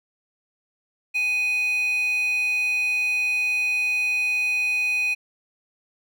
square tone with high-pass filter, 830.6 Hz, G#5, in tune, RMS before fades -23 dBFS, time 1.14-5.15 s, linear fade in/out 20 ms, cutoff 2500 Hz, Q 8.9, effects none

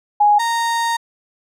sine / 35% pulse tone pair in turn, 830 / 927.6 Hz, G#5 / A#5, -1 / -9 cents, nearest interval major second, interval 192 cents, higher second, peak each -9 / -15 dBFS, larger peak first, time 0.2-0.39 / 0.39-0.97 s, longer second, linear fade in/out 10 ms, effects low-pass 10000 Hz 12 dB/octave

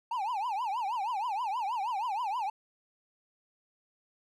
triangle tone with vibrato, 880 Hz, A5, in tune, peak -28 dBFS, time 0.11-2.5 s, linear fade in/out 5 ms, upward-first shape triangle, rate 6.3 Hz, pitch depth 280 cents each way, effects none

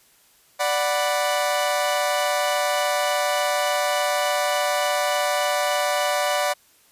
sawtooth chord, B minor, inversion first, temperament equal, 587.3 / 740 / 987.8 Hz, D5 / F#5 / B5, 0 / 0 / 0 cents, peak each -19 / -21 / -24 dBFS, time 0.59-6.54 s, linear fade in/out 20 ms, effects white hiss -57 dBFS RMS until 6.91 s + resampled to 32000 Hz

